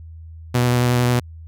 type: tone with vibrato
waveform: sawtooth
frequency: 122.7 Hz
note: B2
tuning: 11 cents flat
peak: -11 dBFS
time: 0.54-1.2 s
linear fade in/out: 10 ms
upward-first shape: sine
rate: 11 Hz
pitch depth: 13 cents each way
effects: added 81 Hz sine -35 dBFS peak until 1.47 s